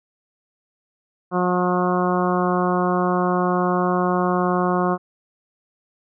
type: harmonic tone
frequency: 180.1 Hz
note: F#3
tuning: 46 cents flat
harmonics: 1 / 2 / 3 / 4 / 5 / 6 / 7 / 8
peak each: -22 / -23 / -27 / -25 / -31 / -25 / -29 / -34 dBFS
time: 1.31-4.98 s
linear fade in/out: 50 ms
effects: none